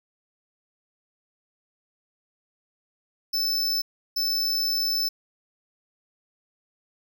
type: tone bursts at uneven times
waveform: square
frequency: 5274 Hz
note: E8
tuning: in tune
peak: -23 dBFS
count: 2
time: 3.33-3.82 / 4.16-5.09 s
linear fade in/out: 10 ms
effects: none